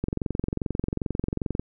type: click train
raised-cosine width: 3 ms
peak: -13 dBFS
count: 36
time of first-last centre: 0.04-1.596 s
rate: 22.5 Hz
effects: none